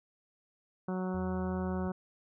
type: harmonic tone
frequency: 185 Hz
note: F#3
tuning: in tune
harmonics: 1 / 2 / 3 / 4 / 5 / 6 / 7 / 8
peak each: -33 / -39 / -43 / -45 / -47 / -49 / -50 / -51 dBFS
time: 0.88-1.92 s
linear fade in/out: 5 ms
type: tone with vibrato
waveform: sine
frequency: 82.9 Hz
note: E2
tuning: 10 cents sharp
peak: -39 dBFS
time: 1.14-1.88 s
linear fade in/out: 5 ms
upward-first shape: sine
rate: 2.9 Hz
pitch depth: 14 cents each way
effects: none